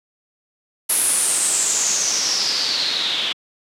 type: noise with low-pass filter sweep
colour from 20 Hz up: white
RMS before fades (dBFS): -20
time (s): 0.89-3.33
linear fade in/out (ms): 10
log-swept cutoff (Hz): 11000 to 3300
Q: 6.6
effects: high-pass 200 Hz 12 dB/octave